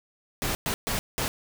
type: noise bursts at uneven times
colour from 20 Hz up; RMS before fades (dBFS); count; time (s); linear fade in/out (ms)
pink; -28; 4; 0.42-0.55 / 0.66-0.74 / 0.87-0.99 / 1.18-1.28; 0
effects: none